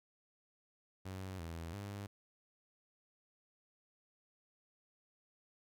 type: tone with pitch steps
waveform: sawtooth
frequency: 94.5 / 82.9 / 100.9 Hz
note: F#2 / E2 / G#2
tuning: +37 / +10 / -49 cents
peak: -39 dBFS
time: 1.05-2.07 s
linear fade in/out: 10 ms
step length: 340 ms
effects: none